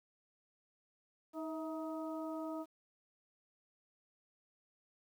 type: harmonic tone with a mistuned harmonic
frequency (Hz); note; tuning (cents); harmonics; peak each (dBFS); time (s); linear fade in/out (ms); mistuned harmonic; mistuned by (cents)
315; D#4; +21; 1 / 2 / 3 / 4; -41 / -44 / -50 / -50; 1.33-2.66; 50; 2; +43
effects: 11-bit